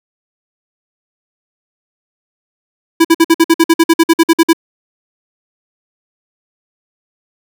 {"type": "tone bursts", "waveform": "square", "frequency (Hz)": 329.6, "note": "E4", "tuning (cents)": 0, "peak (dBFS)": -5, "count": 16, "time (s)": [3, 4.532], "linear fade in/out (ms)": 10, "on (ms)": 47, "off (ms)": 52, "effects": []}